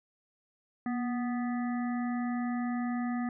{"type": "harmonic tone with a mistuned harmonic", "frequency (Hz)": 246.9, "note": "B3", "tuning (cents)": 0, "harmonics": [1, 3, 5, 7, 8], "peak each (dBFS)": [-30, -40, -44, -47, -48], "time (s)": [0.86, 3.29], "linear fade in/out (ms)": 2, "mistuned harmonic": 1, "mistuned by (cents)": -46, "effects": []}